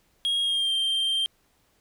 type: tone with pitch glide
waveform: triangle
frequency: 3273 to 3162 Hz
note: G#7 to G7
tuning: -26 to +14 cents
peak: -21 dBFS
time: 0.25-1.26 s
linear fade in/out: 0 ms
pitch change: -60 cents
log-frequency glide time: 0.42-0.72 s
effects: pink hiss -66 dBFS RMS until 1.8 s